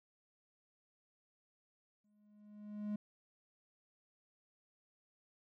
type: tone with exponential growth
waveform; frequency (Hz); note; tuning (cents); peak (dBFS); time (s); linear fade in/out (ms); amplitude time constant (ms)
triangle; 208.8; G#3; +10; -33; 2.04-2.96; 5; 200
effects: none